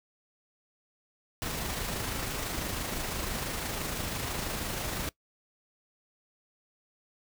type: noise with amplitude modulation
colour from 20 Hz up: pink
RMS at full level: -33 dBFS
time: 1.42-5.09 s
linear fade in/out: 0 ms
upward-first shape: sine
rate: 26 Hz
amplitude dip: 30%
effects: noise-tail reverb RT60 0.1 s tail -21 dB re dry